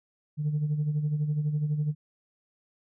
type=tone with tremolo; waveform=sine; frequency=150 Hz; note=D3; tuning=37 cents sharp; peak=-21 dBFS; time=0.37-1.95 s; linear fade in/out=50 ms; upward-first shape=sine; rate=12 Hz; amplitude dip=60%; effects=tanh soft clip ceiling -21 dBFS